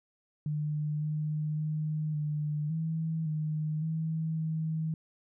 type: tone with pitch steps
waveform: sine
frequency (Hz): 150.5 / 152.6 / 154 / 149.9 / 161.1 / 154 / 160.1 / 158.9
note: D3 / D#3 / D#3 / D3 / E3 / D#3 / D#3 / D#3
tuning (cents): +43 / -33 / -17 / +36 / -39 / -17 / +50 / +37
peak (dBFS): -29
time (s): 0.46-4.94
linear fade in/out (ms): 2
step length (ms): 560
effects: none